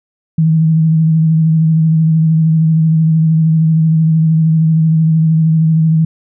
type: tone with vibrato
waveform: sine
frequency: 160 Hz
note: D#3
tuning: 49 cents sharp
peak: -7 dBFS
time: 0.38-6.05 s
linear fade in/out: 5 ms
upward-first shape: sine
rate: 13 Hz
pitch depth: 28 cents each way
effects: none